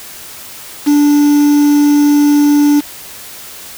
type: tone with quantisation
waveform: triangle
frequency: 291.6 Hz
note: D4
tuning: 12 cents flat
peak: -4 dBFS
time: 0.86-2.81 s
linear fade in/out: 20 ms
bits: 4
effects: white hiss -31 dBFS RMS until 3.77 s